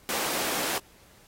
pink high-pass noise, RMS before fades -30 dBFS, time 0.09-0.78 s, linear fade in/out 0 ms, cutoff 330 Hz, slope 12 dB/octave, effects pink hiss -57 dBFS RMS until 1.27 s + AAC 48 kbps

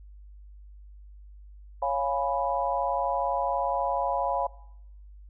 sine chord, C# dominant seventh, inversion none, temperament equal, 554.4 / 698.5 / 830.6 / 987.8 Hz, C#5 / E#5 / G#5 / B5, 0 / 0 / 0 / 0 cents, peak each -30 dBFS, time 1.82-4.47 s, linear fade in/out 5 ms, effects noise-tail reverb RT60 0.8 s tail -21 dB re dry + added 50 Hz sine -45 dBFS peak until 5.29 s

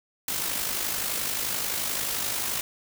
white noise with amplitude modulation, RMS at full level -27 dBFS, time 0.28-2.61 s, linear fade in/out 2 ms, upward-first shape sine, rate 51.5 Hz, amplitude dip 45%, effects none

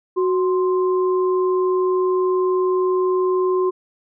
sine tone pair together, 370 / 1046.5 Hz, F#4 / C6, 0 / 0 cents, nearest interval octave + tritone, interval 1800 cents, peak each -16 / -25 dBFS, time 0.16-3.71 s, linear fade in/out 20 ms, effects none

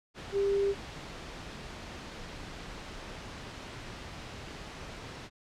sine tone in noise, 397.9 Hz, G4, 26 cents sharp, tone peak -25 dBFS, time 0.32-0.75 s, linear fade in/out 50 ms, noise pink, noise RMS -43 dBFS, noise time 0.14-5.3 s, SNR +15 dB, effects low-pass 5000 Hz 12 dB/octave

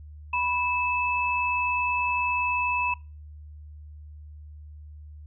sine tone pair together, 984.8 / 2614 Hz, B5 / E7, -5 / -15 cents, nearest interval octave + perfect fourth, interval 1690 cents, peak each -26 dBFS, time 0.33-2.94 s, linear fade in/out 5 ms, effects noise-tail reverb RT60 0.3 s tail -21 dB re dry + added 75 Hz sine -41 dBFS peak until 5.26 s

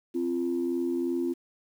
sine tone pair together, 261.6 / 344.5 Hz, C4 / F4, 0 / -24 cents, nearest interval perfect fourth, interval 476 cents, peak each -29 / -27 dBFS, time 0.14-1.34 s, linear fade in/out 20 ms, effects tanh soft clip ceiling -19 dBFS + 9-bit

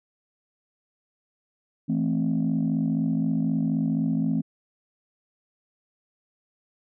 sine chord, A minor, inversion second, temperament just, 165 / 220 / 264 Hz, E3 / A3 / C4, +2 / 0 / +16 cents, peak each -25 dBFS, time 1.88-4.42 s, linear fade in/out 20 ms, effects tanh soft clip ceiling -16 dBFS

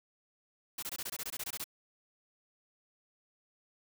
white noise bursts, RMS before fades -39 dBFS, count 13, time 0.78-1.642 s, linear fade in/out 5 ms, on 46 ms, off 22 ms, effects none

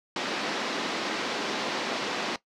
pink band-pass noise, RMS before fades -31 dBFS, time 0.16-2.36 s, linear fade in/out 2 ms, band 230 to 5200 Hz, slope 24 dB/octave, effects noise-tail reverb RT60 0.1 s tail -17 dB re dry

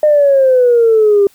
sine exponential sweep, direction down, 612 to 395.5 Hz, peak -5 dBFS, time 0.03-1.27 s, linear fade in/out 2 ms, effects tanh soft clip ceiling -1 dBFS + white hiss -49 dBFS RMS until 1.34 s

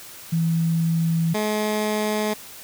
sine / 15% pulse tone pair in turn, 164.81 / 212.8 Hz, E3 / G#3, 0 / +42 cents, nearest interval major third, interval 442 cents, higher second, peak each -18 / -15 dBFS, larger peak second, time 0.32-1.34 / 1.34-2.34 s, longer first, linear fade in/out 10 ms, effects white hiss -41 dBFS RMS until 2.63 s

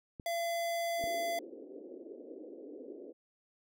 clicks, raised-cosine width 3 ms, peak -31 dBFS, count 2, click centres 0.198 / 1.04 s
square tone, 679 Hz, F5, 49 cents flat, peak -33 dBFS, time 0.26-1.39 s, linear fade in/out 2 ms
pink band-pass noise, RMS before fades -48 dBFS, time 0.98-3.13 s, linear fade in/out 20 ms, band 280 to 520 Hz, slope 48 dB/octave
effects none

